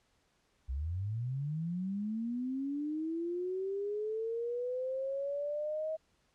sine linear sweep, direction up, 60.4 to 638 Hz, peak -33 dBFS, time 0.68-5.97 s, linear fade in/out 20 ms, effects pink hiss -73 dBFS RMS until 6.34 s + low-pass 8000 Hz 12 dB/octave

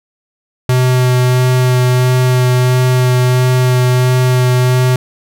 square tone with vibrato, 126.4 Hz, B2, 41 cents sharp, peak -9 dBFS, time 0.69-4.96 s, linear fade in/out 2 ms, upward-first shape sine, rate 1.5 Hz, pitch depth 11 cents each way, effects none

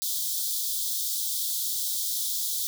white high-pass noise, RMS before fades -29 dBFS, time 0.02-2.67 s, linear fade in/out 0 ms, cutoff 3300 Hz, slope 96 dB/octave, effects none

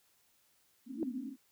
pink band-pass noise, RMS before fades -41 dBFS, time 0.86-1.37 s, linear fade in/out 50 ms, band 230 to 280 Hz, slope 96 dB/octave
sine tone with exponential growth, 323.9 Hz, E4, 30 cents flat, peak -26 dBFS, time 0.93-1.03 s, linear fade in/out 1 ms, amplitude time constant 21 ms
effects white hiss -71 dBFS RMS until 1.51 s

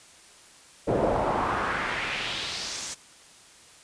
brown noise with band-pass filter sweep, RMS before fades -28 dBFS, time 0.87-2.95 s, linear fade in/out 20 ms, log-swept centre 480 to 7500 Hz, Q 2, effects white hiss -52 dBFS RMS until 3.83 s + resampled to 22050 Hz

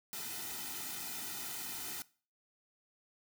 white noise with comb filter, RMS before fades -42 dBFS, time 0.13-2.02 s, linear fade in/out 0 ms, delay 1.8 ms, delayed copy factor -0.95, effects noise-tail reverb RT60 0.4 s tail -20 dB re dry

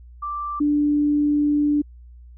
sine tone pair in turn, 1174.7 / 293.7 Hz, D6 / D4, 0 / 0 cents, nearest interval 2 octaves, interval 2400 cents, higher first, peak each -25 / -16 dBFS, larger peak second, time 0.22-0.6 / 0.6-1.82 s, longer second, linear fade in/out 10 ms, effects added 60 Hz sine -41 dBFS peak until 2.37 s

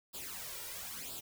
white noise with flanger, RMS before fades -44 dBFS, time 0.13-1.21 s, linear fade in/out 20 ms, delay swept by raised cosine 0.24 to 2.14 ms, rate 1 Hz, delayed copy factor +0.75, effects none

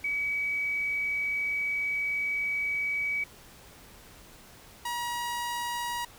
sine / sawtooth tone pair in turn, 2275 / 956.5 Hz, C#7 / A#5, +44 / +44 cents, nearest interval octave + minor third, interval 1500 cents, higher first, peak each -27 dBFS, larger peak neither, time 0.04-3.24 / 4.85-6.05 s, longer first, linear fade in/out 5 ms, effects pink hiss -52 dBFS RMS until 6.18 s

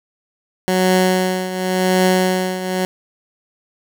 15% pulse tone with tremolo, 185 Hz, F#3, in tune, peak -5 dBFS, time 0.68-2.85 s, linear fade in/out 0 ms, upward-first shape triangle, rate 0.91 Hz, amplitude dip 75%, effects none

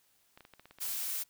clicks, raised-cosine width 0.3 ms, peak -36 dBFS, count 11, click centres 0.375 / 0.407 / 0.451 / 0.537 / 0.596 / 0.656 / 0.71 / 0.786 / 0.824 / 0.854 / 0.911 s
blue noise, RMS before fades -36 dBFS, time 0.8-1.24 s, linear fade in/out 20 ms
effects white hiss -70 dBFS RMS until 1.29 s

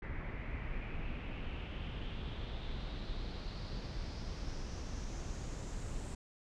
brown noise with low-pass filter sweep, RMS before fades -41 dBFS, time 0.02-6.15 s, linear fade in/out 5 ms, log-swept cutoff 2000 to 7900 Hz, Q 4.1, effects none

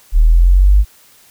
sine linear sweep, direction up, 37.33 to 51.91 Hz, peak -5 dBFS, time 0.12-0.85 s, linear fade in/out 50 ms, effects white hiss -47 dBFS RMS until 1.3 s

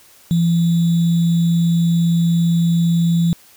sine tone with sample-and-hold, 168.9 Hz, E3, 42 cents sharp, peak -12 dBFS, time 0.31-3.33 s, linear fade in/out 0 ms, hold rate 3675 Hz, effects white hiss -48 dBFS RMS until 3.56 s

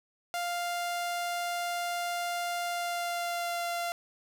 sawtooth tone with pitch glide, 698.5 to 691.3 Hz, F5 to F5, 0 to -18 cents, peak -27 dBFS, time 0.34-3.92 s, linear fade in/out 0 ms, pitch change -18 cents, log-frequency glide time 2.64-3.64 s, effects none

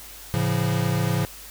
square chord, A augmented, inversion none, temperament equal with one note detuned, 110 / 138.59 / 171.22 Hz, A2 / C#3 / E#3, 0 / 0 / -34 cents, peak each -26 dBFS, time 0.34-1.25 s, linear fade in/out 0 ms, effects added 50 Hz sine -48 dBFS peak until 1.5 s + white hiss -42 dBFS RMS until 1.5 s

